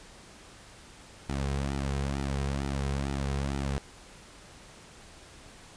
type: tone with flanger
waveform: sawtooth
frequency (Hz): 68.9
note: C#2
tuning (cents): -10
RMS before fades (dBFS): -31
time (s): 1.29-3.78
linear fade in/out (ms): 0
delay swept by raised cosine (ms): 1.8 to 3.5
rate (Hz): 2.2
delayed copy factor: -0.65
effects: pink hiss -51 dBFS RMS until 5.76 s + resampled to 22050 Hz